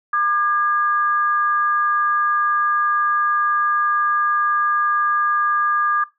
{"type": "tone pair together", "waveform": "sine", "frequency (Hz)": [1200, 1649], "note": ["D6", "G#6"], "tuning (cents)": [37, -13], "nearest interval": "tritone", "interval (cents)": 550, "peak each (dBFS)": [-17, -22], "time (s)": [0.13, 6.04], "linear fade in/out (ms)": 5, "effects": ["noise-tail reverb RT60 0.2 s tail -18 dB re dry"]}